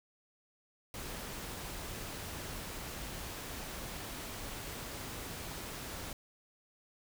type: noise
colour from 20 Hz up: pink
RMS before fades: -43 dBFS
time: 0.94-6.13 s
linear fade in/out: 2 ms
effects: none